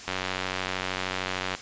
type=click train; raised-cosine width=0.3 ms; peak=-12 dBFS; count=138; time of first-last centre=0.08-1.55 s; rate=93.2 Hz; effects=white hiss -41 dBFS RMS until 1.61 s + resampled to 16000 Hz